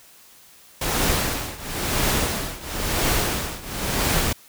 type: noise with tremolo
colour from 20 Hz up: pink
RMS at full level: -20 dBFS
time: 0.81-4.33 s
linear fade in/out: 5 ms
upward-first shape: triangle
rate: 0.98 Hz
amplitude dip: 90%
effects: white hiss -50 dBFS RMS until 4.48 s